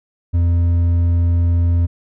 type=tone with hard clipping; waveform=triangle; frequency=85.7 Hz; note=F2; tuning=32 cents flat; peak=-13 dBFS; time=0.33-1.87 s; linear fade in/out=20 ms; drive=7 dB; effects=none